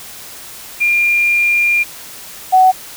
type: tone pair in turn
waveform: sine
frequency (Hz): 2400 / 748.1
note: D7 / F#5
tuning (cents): +37 / +19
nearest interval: octave + minor sixth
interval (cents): 2018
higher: first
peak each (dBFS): -10 / -5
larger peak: second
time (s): 0.8-1.84 / 2.52-2.72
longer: first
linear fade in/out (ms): 20
effects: white hiss -33 dBFS RMS until 2.96 s